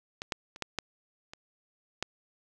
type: clicks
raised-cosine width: 0.2 ms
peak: -19 / -13 / -28 / -15 / -13 / -26 / -13 dBFS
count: 7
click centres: 0.219 / 0.322 / 0.561 / 0.623 / 0.787 / 1.335 / 2.026 s
effects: none